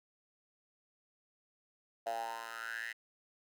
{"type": "tone with high-pass filter sweep", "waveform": "10% pulse", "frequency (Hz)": 114.4, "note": "A#2", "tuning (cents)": -32, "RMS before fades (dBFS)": -41, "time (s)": [2.06, 2.93], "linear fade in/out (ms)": 10, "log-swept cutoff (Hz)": [670, 2000], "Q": 7.6, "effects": []}